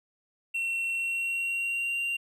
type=tone with pitch glide; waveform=triangle; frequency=2718 to 2770 Hz; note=F7 to F7; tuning=-48 to -15 cents; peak=-26 dBFS; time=0.54-2.17 s; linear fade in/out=10 ms; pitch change=+33 cents; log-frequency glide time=0.9-2.01 s; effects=none